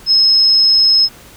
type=tone; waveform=sine; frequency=5170 Hz; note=E8; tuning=34 cents flat; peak=-7 dBFS; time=0.06-1.09 s; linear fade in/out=50 ms; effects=pink hiss -40 dBFS RMS until 1.36 s